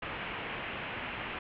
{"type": "low-pass noise", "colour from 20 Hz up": "white", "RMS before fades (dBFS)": -39, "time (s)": [0.02, 1.39], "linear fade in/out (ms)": 5, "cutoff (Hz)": 2900, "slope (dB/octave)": 48, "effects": []}